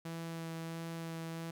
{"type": "tone with vibrato", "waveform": "sawtooth", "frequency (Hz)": 164.81, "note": "E3", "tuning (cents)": 0, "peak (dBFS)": -36, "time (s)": [0.05, 1.51], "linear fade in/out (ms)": 5, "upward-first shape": "sine", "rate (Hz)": 1.5, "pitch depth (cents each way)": 10, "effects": []}